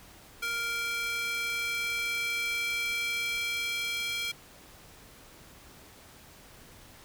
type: tone with high-pass filter sweep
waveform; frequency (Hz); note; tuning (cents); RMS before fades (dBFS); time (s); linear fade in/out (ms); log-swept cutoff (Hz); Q
square; 466.2; A#4; 0; -32; 0.42-4.32; 10; 1800 to 2700; 3.2
effects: pink hiss -53 dBFS RMS until 7.04 s